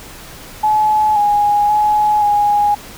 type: tone with pitch steps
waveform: sine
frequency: 855 / 826 / 843 / 826 Hz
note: A5 / G#5 / G#5 / G#5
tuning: -50 / -10 / +26 / -10 cents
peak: -10 dBFS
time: 0.63-2.75 s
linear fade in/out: 10 ms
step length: 530 ms
effects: pink hiss -35 dBFS RMS until 2.97 s